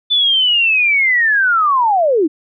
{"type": "linear sweep", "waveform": "sine", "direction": "down", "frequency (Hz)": [3520, 285], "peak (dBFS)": -10, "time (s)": [0.1, 2.28], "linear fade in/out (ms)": 20, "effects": []}